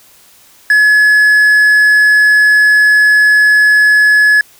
triangle tone with quantisation, 1700 Hz, G#6, 40 cents sharp, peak -3 dBFS, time 0.7-4.41 s, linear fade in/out 2 ms, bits 5, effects white hiss -44 dBFS RMS until 4.59 s

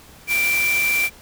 sine tone in noise, 2349 Hz, D7, in tune, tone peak -17 dBFS, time 0.27-1.1 s, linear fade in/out 50 ms, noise white, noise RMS -27 dBFS, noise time 0.27-1.1 s, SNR +7 dB, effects pink hiss -46 dBFS RMS until 1.21 s

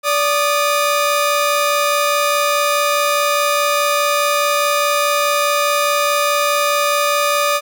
sawtooth tone pair together, 580.6 / 1226 Hz, D5 / D#6, -20 / -26 cents, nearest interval octave + minor second, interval 1294 cents, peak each -13 dBFS, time 0.03-7.61 s, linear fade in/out 50 ms, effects none

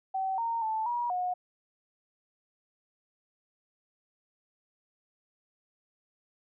sine tone with pitch steps, 765 / 922 / 878 / 959 / 725 Hz, G5 / A#5 / A5 / A#5 / F#5, -42 / -19 / -4 / +49 / -35 cents, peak -28 dBFS, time 0.14-1.34 s, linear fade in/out 10 ms, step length 240 ms, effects none

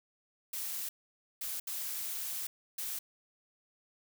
blue noise bursts at uneven times, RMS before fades -38 dBFS, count 4, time 0.53-0.89 / 1.41-1.6 / 1.67-2.47 / 2.78-2.99 s, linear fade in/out 5 ms, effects none

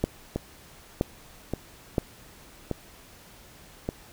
two click trains, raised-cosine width 2 ms, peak -9 / -14 dBFS, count 3 / 4, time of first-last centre 0.04-1.982 / 0.36-3.889 s, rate 1.03 / 0.85 Hz, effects pink hiss -51 dBFS RMS until 4.12 s

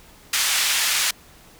pink band-pass noise, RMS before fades -21 dBFS, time 0.33-1.11 s, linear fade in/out 5 ms, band 2000 to 11000 Hz, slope 12 dB/octave, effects pink hiss -49 dBFS RMS until 1.59 s

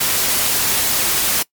white noise, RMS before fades -17 dBFS, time 0-1.43 s, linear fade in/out 10 ms, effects noise-tail reverb RT60 0.1 s tail -23 dB re dry + MP3 96 kbps

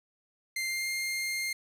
sawtooth tone with pitch glide, 2093 to 2115 Hz, C7 to C7, 0 to +18 cents, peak -27 dBFS, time 0.56-1.53 s, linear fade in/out 5 ms, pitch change +18 cents, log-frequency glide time 0.67-0.89 s, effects resampled to 32000 Hz + 10-bit

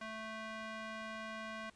square tone with band-pass filter, 220 Hz, A3, in tune, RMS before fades -45 dBFS, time 0.01-1.7 s, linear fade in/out 5 ms, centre 1600 Hz, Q 0.98, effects pink hiss -67 dBFS RMS until 1.75 s + resampled to 22050 Hz

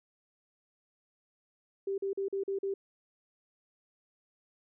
sine tone bursts, 392 Hz, G4, in tune, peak -30 dBFS, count 6, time 1.87-2.74 s, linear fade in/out 5 ms, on 110 ms, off 42 ms, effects none

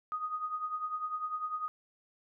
sine tone with tremolo, 1244.5 Hz, D#6, in tune, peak -30 dBFS, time 0.12-1.68 s, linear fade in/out 0 ms, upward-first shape triangle, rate 10 Hz, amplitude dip 75%, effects none

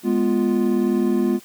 triangle chord, F diminished, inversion first, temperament equal, 207.7 / 246.9 / 349.2 Hz, Ab3 / Cb4 / F4, 0 / 0 / 0 cents, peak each -19 dBFS, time 0.03-1.4 s, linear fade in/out 50 ms, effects white hiss -47 dBFS RMS until 1.44 s + high-pass 100 Hz 12 dB/octave

